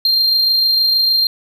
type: tone with amplitude modulation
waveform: triangle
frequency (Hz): 4186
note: C8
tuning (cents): 0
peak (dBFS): -9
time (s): 0.05-1.27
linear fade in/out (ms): 2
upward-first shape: sine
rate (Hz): 26.5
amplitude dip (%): 25
effects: none